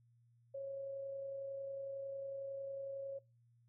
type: tone with amplitude modulation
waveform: sine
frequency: 548 Hz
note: C#5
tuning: 20 cents flat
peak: -40 dBFS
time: 0.54-3.19 s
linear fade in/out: 10 ms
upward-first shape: sine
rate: 31 Hz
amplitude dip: 25%
effects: noise-tail reverb RT60 0.3 s tail -25 dB re dry + added 118 Hz sine -67 dBFS peak until 3.68 s